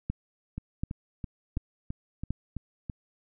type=two click trains; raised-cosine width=5 ms; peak=-22 / -17 dBFS; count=8 / 4; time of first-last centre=0.58-2.898 / 0.1-2.306 s; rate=3.02 / 1.36 Hz; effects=none